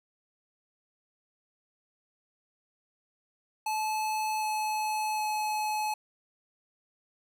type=tone with pitch steps; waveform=square; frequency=864 / 859 / 854.1 Hz; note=A5 / A5 / G#5; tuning=-32 / -42 / +48 cents; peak=-29 dBFS; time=3.66-5.94 s; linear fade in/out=5 ms; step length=760 ms; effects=none